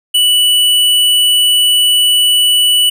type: tone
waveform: square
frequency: 2960 Hz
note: F#7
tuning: in tune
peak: -8 dBFS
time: 0.14-2.9 s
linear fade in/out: 10 ms
effects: none